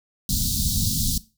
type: band-stop noise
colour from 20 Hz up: pink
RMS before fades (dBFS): -23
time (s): 0.29-1.18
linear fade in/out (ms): 2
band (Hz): 240 to 3800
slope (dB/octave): 48
effects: noise-tail reverb RT60 0.3 s tail -18 dB re dry